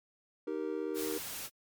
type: chord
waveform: triangle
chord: Eb major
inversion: none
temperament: just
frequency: 311.1 / 388.9 / 466.7 Hz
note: Eb4 / G4 / Bb4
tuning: 0 / -14 / +2 cents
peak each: -36 dBFS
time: 0.47-1.18 s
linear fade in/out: 5 ms
type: noise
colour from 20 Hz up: white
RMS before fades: -41 dBFS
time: 0.94-1.5 s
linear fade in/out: 50 ms
effects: MP3 96 kbps